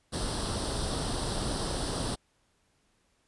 pink noise with comb filter, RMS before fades -32 dBFS, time 0.12-2.16 s, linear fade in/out 20 ms, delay 0.22 ms, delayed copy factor +0.7, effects pink hiss -71 dBFS RMS until 3.27 s + resampled to 24000 Hz

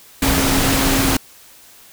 sine tone in noise, 269.8 Hz, C#4, 47 cents flat, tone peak -19 dBFS, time 0.22-1.17 s, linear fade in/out 5 ms, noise pink, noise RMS -17 dBFS, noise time 0.22-1.17 s, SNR -5 dB, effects white hiss -45 dBFS RMS until 1.92 s

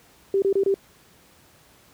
sine tone bursts, 392 Hz, G4, in tune, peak -17 dBFS, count 4, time 0.34-0.742 s, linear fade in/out 2 ms, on 81 ms, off 26 ms, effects pink hiss -55 dBFS RMS until 1.93 s + high-pass 60 Hz 12 dB/octave

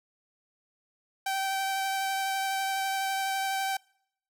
sawtooth tone with vibrato, 775 Hz, G5, 20 cents flat, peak -24 dBFS, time 1.26-3.77 s, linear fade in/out 5 ms, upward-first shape sine, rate 12 Hz, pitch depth 11 cents each way, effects noise-tail reverb RT60 0.7 s tail -26 dB re dry

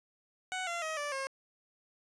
15% pulse tone with pitch steps, 744 / 686.2 / 632.9 / 583.7 / 538.4 Hz, F#5 / F5 / D#5 / D5 / C5, +9 / -31 / +29 / -11 / +49 cents, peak -28 dBFS, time 0.52-1.27 s, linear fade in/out 0 ms, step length 150 ms, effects resampled to 22050 Hz

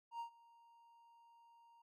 triangle tone with ADSR envelope, 932.3 Hz, A#5, in tune, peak -39 dBFS, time 0.11-1.82 s, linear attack 88 ms, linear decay 99 ms, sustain -23 dB, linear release 5 ms, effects none

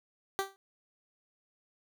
15% pulse tone with exponential decay, 390 Hz, G4, 9 cents flat, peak -20 dBFS, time 0.39-0.56 s, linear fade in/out 0 ms, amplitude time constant 36 ms, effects none

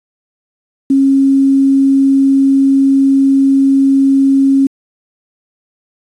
sine tone with quantisation, 272.1 Hz, C#4, 32 cents flat, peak -6 dBFS, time 0.9-4.67 s, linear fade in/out 5 ms, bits 6, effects resampled to 24000 Hz

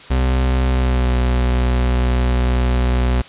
40% pulse tone with pitch glide, 64.3 to 62.18 Hz, C2 to B1, -30 to +12 cents, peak -13 dBFS, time 0.1-3.22 s, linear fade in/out 10 ms, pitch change -58 cents, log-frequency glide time 0.69-1.14 s, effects white hiss -39 dBFS RMS until 3.28 s + resampled to 8000 Hz

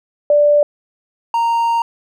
sine / triangle tone pair in turn, 587.3 / 928 Hz, D5 / A#5, 0 / -8 cents, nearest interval minor sixth, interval 792 cents, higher second, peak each -8 / -11 dBFS, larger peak first, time 0.3-0.63 / 1.34-1.82 s, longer second, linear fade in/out 2 ms, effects none

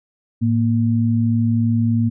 sine tone pair together, 110 / 233.1 Hz, A2 / A#3, 0 / 0 cents, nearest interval octave + minor second, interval 1300 cents, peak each -17 dBFS, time 0.41-2.1 s, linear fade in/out 20 ms, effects none

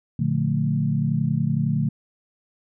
sine chord, Bb major seventh, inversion none, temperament equal with one note detuned, 116.54 / 146.83 / 177.97 / 220 Hz, Bb2 / D3 / F3 / A3, 0 / 0 / +33 / 0 cents, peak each -27 / -22 / -27 / -26 dBFS, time 0.19-1.89 s, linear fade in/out 5 ms, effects none

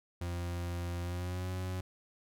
40% pulse tone with pitch glide, 87.1 to 92.07 Hz, F2 to F#2, -4 to -8 cents, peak -34 dBFS, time 0.21-1.81 s, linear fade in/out 5 ms, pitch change +96 cents, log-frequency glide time 1.01-1.5 s, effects none

